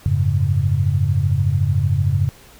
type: chord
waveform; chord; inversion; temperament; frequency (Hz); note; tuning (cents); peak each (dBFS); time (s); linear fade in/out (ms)
sine; F# suspended second; none; equal with one note detuned; 90.44 / 103.83 / 138.59; F#2 / G#2 / C#3; -39 / 0 / 0; -19; 0.06-2.29; 0
effects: pink hiss -46 dBFS RMS until 2.59 s